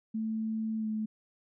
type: tone with pitch glide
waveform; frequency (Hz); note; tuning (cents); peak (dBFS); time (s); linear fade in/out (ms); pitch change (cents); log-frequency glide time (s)
sine; 220.5 to 216.7; A3 to A3; +4 to -26; -30; 0.14-1.06; 10; -30; 0.78-0.87
effects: none